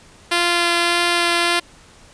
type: tone with vibrato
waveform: 5% pulse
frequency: 345.3 Hz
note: F4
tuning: 20 cents flat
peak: -4 dBFS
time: 0.31-1.6 s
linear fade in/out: 10 ms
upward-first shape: sine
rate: 1.7 Hz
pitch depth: 9 cents each way
effects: pink hiss -47 dBFS RMS until 2.13 s + resampled to 22050 Hz